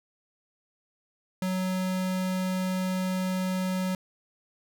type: tone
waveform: square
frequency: 185.7 Hz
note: F#3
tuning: 7 cents sharp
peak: -27 dBFS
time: 1.42-3.95 s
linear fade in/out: 2 ms
effects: none